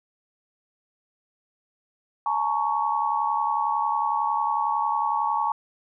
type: tone cluster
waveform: sine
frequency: 849 / 920 / 1114 Hz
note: G#5 / A#5 / C#6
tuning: +38 / -23 / +8 cents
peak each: -26 dBFS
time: 2.26-5.52 s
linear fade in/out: 2 ms
effects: none